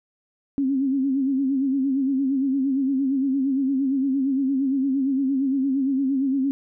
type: tone with vibrato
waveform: sine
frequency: 270 Hz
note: C#4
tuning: 45 cents flat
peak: -19 dBFS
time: 0.58-6.51 s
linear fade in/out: 0 ms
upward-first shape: sine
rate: 8.7 Hz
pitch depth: 73 cents each way
effects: none